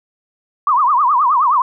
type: tone with vibrato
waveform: sine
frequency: 1087 Hz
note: C#6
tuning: 34 cents flat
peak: -10 dBFS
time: 0.67-1.62 s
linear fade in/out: 2 ms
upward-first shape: triangle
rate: 9.5 Hz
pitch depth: 270 cents each way
effects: none